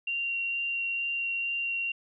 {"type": "tone with vibrato", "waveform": "sine", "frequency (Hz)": 2761, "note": "F7", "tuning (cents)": -20, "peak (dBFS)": -28, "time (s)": [0.07, 1.92], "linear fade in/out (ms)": 5, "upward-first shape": "sine", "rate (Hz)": 2.2, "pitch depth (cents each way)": 8, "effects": []}